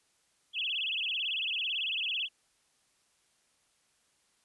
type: tone with vibrato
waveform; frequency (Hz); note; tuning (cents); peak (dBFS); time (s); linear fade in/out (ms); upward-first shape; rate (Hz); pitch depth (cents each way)
sine; 2960; F#7; 0; -30; 0.53-2.29; 50; sine; 18; 250
effects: white hiss -71 dBFS RMS until 4.44 s + resampled to 24000 Hz